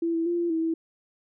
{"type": "tone with pitch steps", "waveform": "sine", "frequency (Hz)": [334.7, 329.5, 345.6, 342.9, 324.2, 326.8], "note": ["E4", "E4", "F4", "F4", "E4", "E4"], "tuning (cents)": [26, -1, -18, -32, -29, -15], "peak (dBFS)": -23, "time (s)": [0.02, 0.74], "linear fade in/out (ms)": 5, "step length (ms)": 120, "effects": []}